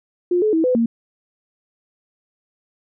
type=tone with pitch steps; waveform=sine; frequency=354.5 / 429 / 323.4 / 504 / 231.1 Hz; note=F4 / A4 / E4 / B4 / A#3; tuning=+26 / -44 / -33 / +35 / -15 cents; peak=-14 dBFS; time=0.31-0.86 s; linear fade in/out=5 ms; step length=110 ms; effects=none